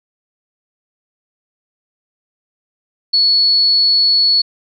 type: tone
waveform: sine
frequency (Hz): 4400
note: C#8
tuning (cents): -14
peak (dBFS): -9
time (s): 3.13-4.42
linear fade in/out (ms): 10
effects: none